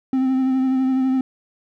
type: tone with vibrato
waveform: triangle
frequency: 261.6 Hz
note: C4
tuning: in tune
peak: -14 dBFS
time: 0.13-1.21 s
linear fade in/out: 2 ms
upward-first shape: triangle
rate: 12 Hz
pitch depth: 28 cents each way
effects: none